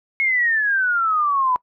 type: exponential sweep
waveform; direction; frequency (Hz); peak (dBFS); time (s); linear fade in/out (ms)
sine; down; 2189 to 987.8; -16; 0.2-1.56; 0
effects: noise-tail reverb RT60 0.1 s tail -22 dB re dry